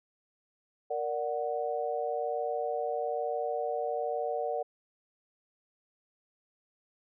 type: chord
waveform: sine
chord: Bb augmented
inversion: none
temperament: equal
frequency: 466.2 / 587.3 / 740 Hz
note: Bb4 / D5 / F#5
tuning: 0 / 0 / 0 cents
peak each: -34 dBFS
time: 0.9-4.63 s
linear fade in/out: 10 ms
effects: none